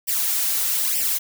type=noise with flanger; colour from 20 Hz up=blue; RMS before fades=-22 dBFS; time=0.07-1.19 s; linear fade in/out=20 ms; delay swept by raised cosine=0.37 to 4.47 ms; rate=1.1 Hz; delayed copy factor=+0.85; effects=none